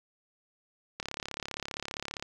click train, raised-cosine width 0.2 ms, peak -18 dBFS, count 44, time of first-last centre 1-2.225 s, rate 35.1 Hz, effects none

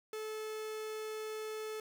45% pulse tone, 433.7 Hz, A4, 25 cents flat, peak -39 dBFS, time 0.13-1.8 s, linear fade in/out 2 ms, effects none

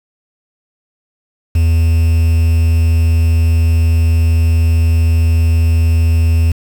triangle tone with quantisation, 82.41 Hz, E2, in tune, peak -6 dBFS, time 1.55-6.52 s, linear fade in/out 5 ms, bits 5, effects none

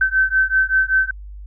sine beating tone pair, 1536 / 1541.2 Hz, G6 / G6, -36 / -30 cents, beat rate 5.2 Hz, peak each -17 dBFS, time 0.01-1.11 s, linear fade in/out 5 ms, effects added 50 Hz sine -32 dBFS peak until 1.46 s

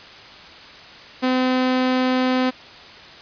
sawtooth tone, 255.9 Hz, C4, 38 cents flat, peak -13 dBFS, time 1.22-2.51 s, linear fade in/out 20 ms, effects white hiss -41 dBFS RMS until 3.21 s + resampled to 11025 Hz

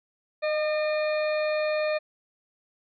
harmonic tone with a mistuned harmonic, 606 Hz, D#5, 46 cents flat, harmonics 1 / 2 / 3 / 4 / 6 / 7, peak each -24 / -37 / -36 / -35 / -46 / -42 dBFS, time 0.42-1.99 s, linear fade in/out 20 ms, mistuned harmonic 1, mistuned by +21 cents, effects none

